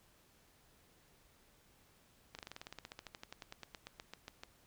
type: slowing click train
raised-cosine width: 0.2 ms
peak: -29 dBFS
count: 26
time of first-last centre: 2.35-4.435 s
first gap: 38 ms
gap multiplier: 1.06
effects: pink hiss -68 dBFS RMS until 4.66 s